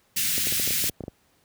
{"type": "band-stop noise", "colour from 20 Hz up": "white", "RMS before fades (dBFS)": -25, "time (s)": [0.16, 0.9], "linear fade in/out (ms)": 10, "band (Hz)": [240, 1800], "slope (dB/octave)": 24}
{"type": "clicks", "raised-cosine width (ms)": 2, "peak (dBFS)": -20, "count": 11, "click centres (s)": [0.38, 0.471, 0.524, 0.598, 0.676, 0.707, 0.841, 0.896, 1.007, 1.038, 1.081]}
{"effects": ["pink hiss -64 dBFS RMS until 1.44 s", "high-pass 60 Hz 12 dB/octave"]}